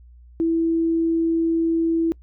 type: tone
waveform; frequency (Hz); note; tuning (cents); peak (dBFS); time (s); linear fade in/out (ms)
sine; 329.6; E4; 0; -17; 0.4-2.12; 0
effects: noise-tail reverb RT60 0.1 s tail -25 dB re dry + added 60 Hz sine -44 dBFS peak until 2.22 s